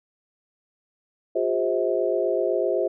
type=tone cluster; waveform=sine; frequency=358.8 / 406.7 / 524 / 643 Hz; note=F4 / G#4 / C5 / E5; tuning=+47 / -36 / +2 / -43 cents; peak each=-26 dBFS; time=1.35-2.88 s; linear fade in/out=10 ms; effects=none